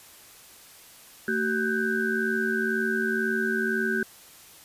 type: tone cluster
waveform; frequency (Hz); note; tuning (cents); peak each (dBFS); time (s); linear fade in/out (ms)
sine; 223.5 / 380 / 1502 / 1584; A3 / F#4 / F#6 / G6; +27 / +46 / +26 / +18; -29; 1.28-4.03; 2
effects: white hiss -50 dBFS RMS until 4.64 s + resampled to 32000 Hz